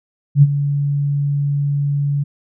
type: tone with ADSR envelope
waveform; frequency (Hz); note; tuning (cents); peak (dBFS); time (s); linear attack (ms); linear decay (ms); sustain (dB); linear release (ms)
sine; 142.8; D3; -48; -3; 0.35-2.24; 73; 39; -12; 15
effects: none